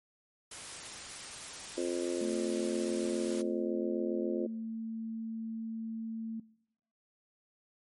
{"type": "noise", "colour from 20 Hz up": "white", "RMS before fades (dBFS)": -44, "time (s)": [0.51, 3.42], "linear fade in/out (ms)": 5}
{"type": "harmonic tone", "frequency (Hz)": 87.31, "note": "F2", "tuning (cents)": 0, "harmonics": [3, 4, 5, 6, 7], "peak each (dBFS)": [-39, -33, -41, -39, -44], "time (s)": [1.77, 4.47], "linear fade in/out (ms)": 10}
{"type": "tone", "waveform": "sine", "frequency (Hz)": 224.4, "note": "A3", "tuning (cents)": 34, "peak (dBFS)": -35, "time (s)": [2.21, 6.4], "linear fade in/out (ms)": 5}
{"effects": ["noise-tail reverb RT60 0.8 s tail -22 dB re dry", "MP3 48 kbps"]}